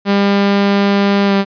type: tone with pitch glide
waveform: sawtooth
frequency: 200.1 to 197.35 Hz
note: G3 to G3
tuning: +36 to +12 cents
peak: -6 dBFS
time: 0.05-1.45 s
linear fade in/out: 50 ms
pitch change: -24 cents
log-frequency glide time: 1.26-1.33 s
effects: resampled to 11025 Hz